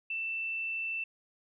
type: tone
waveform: sine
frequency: 2667 Hz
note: E7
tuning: 20 cents sharp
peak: -32 dBFS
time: 0.1-1.04 s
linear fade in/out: 5 ms
effects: none